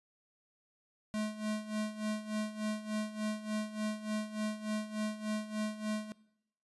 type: tone with tremolo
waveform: square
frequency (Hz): 214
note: A3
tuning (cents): -48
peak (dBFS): -32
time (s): 1.14-6.12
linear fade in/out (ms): 0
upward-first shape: sine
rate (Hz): 3.4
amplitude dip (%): 80
effects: noise-tail reverb RT60 0.8 s tail -21 dB re dry + resampled to 24000 Hz